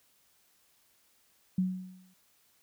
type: tone with exponential decay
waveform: sine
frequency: 185 Hz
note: F#3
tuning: in tune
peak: -23 dBFS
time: 1.58-2.14 s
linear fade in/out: 5 ms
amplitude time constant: 120 ms
effects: white hiss -68 dBFS RMS until 2.62 s